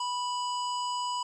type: harmonic tone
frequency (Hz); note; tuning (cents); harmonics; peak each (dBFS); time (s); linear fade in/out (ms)
986; B5; -3; 1 / 3 / 5 / 7 / 8; -30 / -39 / -41 / -47 / -45; 0-1.23; 5
effects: 11-bit